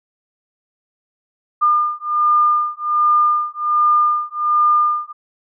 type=beating tone pair; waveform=sine; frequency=1206 / 1207.3 Hz; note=D6 / D6; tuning=+46 / +47 cents; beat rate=1.3 Hz; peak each=-16 dBFS; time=1.61-5.13 s; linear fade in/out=20 ms; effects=none